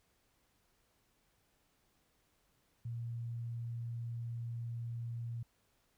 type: tone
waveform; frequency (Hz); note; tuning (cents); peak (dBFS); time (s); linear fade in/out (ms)
sine; 117.3; A#2; +11; -38; 2.85-5.43; 5
effects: pink hiss -75 dBFS RMS until 5.97 s